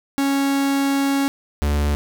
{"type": "tone pair in turn", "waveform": "45% pulse", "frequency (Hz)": [276.4, 73], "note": ["C#4", "D2"], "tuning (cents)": [-5, -10], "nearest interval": "octave + major seventh", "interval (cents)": 2305, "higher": "first", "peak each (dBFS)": -17, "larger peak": "neither", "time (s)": [[0.18, 1.28], [1.62, 1.95]], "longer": "first", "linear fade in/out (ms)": 0, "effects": []}